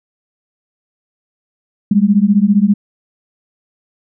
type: beating tone pair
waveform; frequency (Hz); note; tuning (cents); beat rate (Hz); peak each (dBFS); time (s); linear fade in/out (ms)
sine; 196.4 / 211.4; G3 / G#3; +4 / +31; 15; -11; 1.91-2.74; 5
effects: none